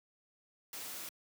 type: noise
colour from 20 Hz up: white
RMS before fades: -44 dBFS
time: 0.73-1.09 s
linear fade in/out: 2 ms
effects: high-pass 150 Hz 12 dB/octave